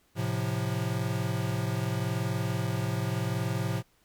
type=chord; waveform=square; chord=F major; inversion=first; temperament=equal; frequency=110 / 130.81 / 174.61 Hz; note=A2 / C3 / F3; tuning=0 / 0 / 0 cents; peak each=-32 / -33 / -35 dBFS; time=0.15-3.83 s; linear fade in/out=50 ms; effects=pink hiss -67 dBFS RMS until 4.04 s